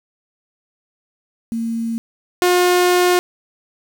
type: tone pair in turn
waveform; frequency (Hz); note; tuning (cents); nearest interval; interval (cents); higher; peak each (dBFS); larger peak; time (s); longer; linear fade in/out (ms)
sine / sawtooth; 228.7 / 358.1; A#3 / F4; -33 / +43; minor sixth; 776; second; -19 / -8; second; 1.52-1.98 / 2.42-3.19; second; 0
effects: 7-bit

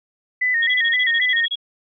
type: tone with vibrato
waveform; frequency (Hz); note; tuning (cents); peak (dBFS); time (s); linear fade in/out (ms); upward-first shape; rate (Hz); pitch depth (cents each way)
sine; 1923; B6; -47; -16; 0.41-1.46; 10; square; 3.8; 68
type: tone bursts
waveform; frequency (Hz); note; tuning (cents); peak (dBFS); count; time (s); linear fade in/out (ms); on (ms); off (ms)
sine; 3322; G#7; 0; -20; 13; 0.62-1.557; 10; 49; 25
effects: none

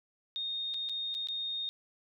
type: tone with dropouts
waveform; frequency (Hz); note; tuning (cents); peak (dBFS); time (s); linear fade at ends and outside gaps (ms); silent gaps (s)
sine; 3693; A#7; -17; -33; 0.36-1.69; 0; 0.739-0.743 / 0.889-0.895 / 1.143-1.149 / 1.272-1.286
effects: none

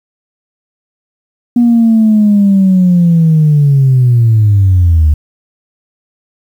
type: linear sweep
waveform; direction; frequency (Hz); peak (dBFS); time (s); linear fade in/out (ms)
sine; down; 241.7 to 73.42; -3; 1.56-5.14; 5
effects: tanh soft clip ceiling -1 dBFS + 7-bit

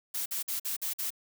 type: noise bursts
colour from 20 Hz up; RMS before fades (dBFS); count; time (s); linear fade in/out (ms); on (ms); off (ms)
blue; -33; 6; 0.14-1.105; 10; 120; 49
effects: none

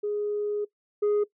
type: tone pair in turn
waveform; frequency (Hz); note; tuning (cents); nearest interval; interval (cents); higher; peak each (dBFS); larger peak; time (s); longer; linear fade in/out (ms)
sine; 415.3 / 415.3; G#4 / G#4; 0 / 0; unison; 0; neither; -25 / -18; second; 0.03-0.65 / 1.02-1.24; first; 10
effects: noise-tail reverb RT60 0.1 s tail -20 dB re dry + tanh soft clip ceiling -20 dBFS

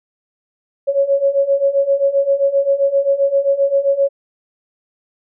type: beating tone pair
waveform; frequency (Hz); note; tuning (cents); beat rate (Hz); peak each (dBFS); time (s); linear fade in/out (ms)
sine; 550 / 557.6; C#5 / C#5; -14 / +10; 7.6; -17 / -14; 0.87-4.09; 20
effects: none

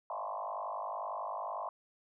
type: tone with frequency modulation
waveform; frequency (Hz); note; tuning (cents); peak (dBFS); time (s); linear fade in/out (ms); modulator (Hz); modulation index
sine; 854; G#5; +48; -36; 0.1-1.69; 2; 51; 4.8
effects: none

